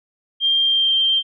sine tone with pitch glide, 3189 to 3156 Hz, G7 to G7, +29 to +11 cents, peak -14 dBFS, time 0.4-1.23 s, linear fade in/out 50 ms, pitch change -18 cents, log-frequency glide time 0.62-0.96 s, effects none

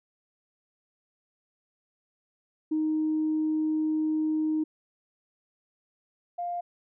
sine tone pair in turn, 311.1 / 700.4 Hz, D#4 / F5, 0 / +5 cents, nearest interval octave + major second, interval 1405 cents, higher second, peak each -23 / -29 dBFS, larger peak first, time 2.71-4.64 / 6.38-6.61 s, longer first, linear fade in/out 10 ms, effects tanh soft clip ceiling -19 dBFS

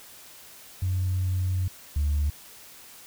sine tone pair in turn, 92.3 / 73.26 Hz, F#2 / D2, -4 / -4 cents, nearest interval major third, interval 400 cents, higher first, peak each -22 / -20 dBFS, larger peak second, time 0.82-1.68 / 1.96-2.3 s, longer first, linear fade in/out 5 ms, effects tanh soft clip ceiling -19 dBFS + white hiss -48 dBFS RMS until 3.06 s

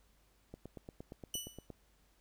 click train, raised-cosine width 2 ms, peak -33 dBFS, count 11, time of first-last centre 0.54-1.703 s, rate 8.6 Hz
15% pulse tone with exponential decay, 2965 Hz, F#7, 3 cents sharp, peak -27 dBFS, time 1.34-1.67 s, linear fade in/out 2 ms, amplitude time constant 70 ms
effects added 50 Hz sine -70 dBFS peak until 2.2 s + pink hiss -72 dBFS RMS until 2.2 s

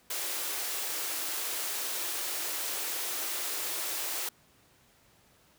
white high-pass noise, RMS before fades -34 dBFS, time 0.1-4.29 s, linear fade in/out 5 ms, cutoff 290 Hz, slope 96 dB/octave, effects pink hiss -63 dBFS RMS until 5.58 s + high-pass 60 Hz 12 dB/octave

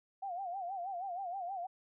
sine tone with vibrato, 740 Hz, F#5, in tune, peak -37 dBFS, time 0.22-1.67 s, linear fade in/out 10 ms, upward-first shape sine, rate 6.3 Hz, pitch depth 130 cents each way, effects none

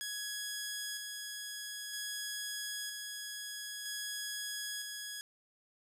10% pulse tone with tremolo, 1671 Hz, G#6, 10 cents sharp, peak -29 dBFS, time 0.01-5.21 s, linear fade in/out 0 ms, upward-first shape square, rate 0.52 Hz, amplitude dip 30%, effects none

